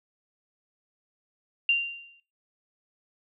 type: tone with exponential decay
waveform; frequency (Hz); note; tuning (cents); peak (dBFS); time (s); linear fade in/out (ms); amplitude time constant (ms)
sine; 2777; F7; -10; -17; 1.69-2.2; 2; 110
effects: noise-tail reverb RT60 0.3 s tail -23 dB re dry